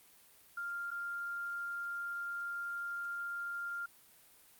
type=tone with dropouts; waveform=sine; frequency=1396.9 Hz; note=F6; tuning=in tune; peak=-37 dBFS; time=0.57-3.86 s; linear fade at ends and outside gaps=5 ms; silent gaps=0.906-0.913 s; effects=white hiss -62 dBFS RMS until 4.59 s + Opus 32 kbps